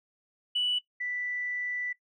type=tone pair in turn; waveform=sine; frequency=2960 / 1975.6 Hz; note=F#7 / B6; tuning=0 / 0 cents; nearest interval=perfect fifth; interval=700 cents; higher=first; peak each=-24 / -31 dBFS; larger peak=first; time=0.55-0.79 / 1-1.93 s; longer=second; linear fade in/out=10 ms; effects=noise-tail reverb RT60 0.1 s tail -17 dB re dry + tanh soft clip ceiling -20 dBFS